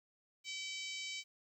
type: harmonic tone with a mistuned harmonic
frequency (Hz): 766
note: G5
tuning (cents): -40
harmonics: 3 / 4 / 5 / 6 / 7 / 8 / 9 / 10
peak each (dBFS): -45 / -47 / -49 / -51 / -52 / -53 / -54 / -55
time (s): 0.44-1.24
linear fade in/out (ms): 50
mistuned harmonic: 5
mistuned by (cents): +23
effects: 12-bit